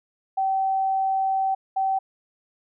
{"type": "tone pair in turn", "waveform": "sine", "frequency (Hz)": [770, 770], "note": ["G5", "G5"], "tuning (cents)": [-31, -31], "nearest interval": "unison", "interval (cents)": 0, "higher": "neither", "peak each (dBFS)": -20, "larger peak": "neither", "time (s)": [[0.37, 1.55], [1.76, 1.99]], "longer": "first", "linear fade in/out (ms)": 10, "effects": []}